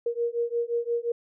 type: beating tone pair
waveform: sine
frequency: 468.4 / 474.1 Hz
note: A#4 / A#4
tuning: +8 / +29 cents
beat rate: 5.7 Hz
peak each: -28 dBFS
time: 0.06-1.12 s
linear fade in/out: 5 ms
effects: none